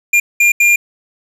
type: tone bursts at uneven times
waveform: square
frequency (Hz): 2400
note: D7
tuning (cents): +37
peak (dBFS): -8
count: 3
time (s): 0.13-0.2 / 0.4-0.52 / 0.6-0.76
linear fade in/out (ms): 5
effects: low-pass 12000 Hz 12 dB/octave + 7-bit